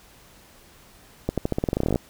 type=accelerating click train; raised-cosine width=2 ms; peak=-9 dBFS; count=17; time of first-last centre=1.29-1.958 s; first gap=87 ms; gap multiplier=0.89; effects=pink hiss -52 dBFS RMS until 2.09 s